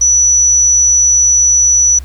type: tone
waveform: sine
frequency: 5920 Hz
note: F#8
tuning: in tune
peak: -6 dBFS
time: 0.01-1.99 s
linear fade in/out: 5 ms
effects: added 66 Hz sine -25 dBFS peak until 2.04 s + pink hiss -43 dBFS RMS until 2.04 s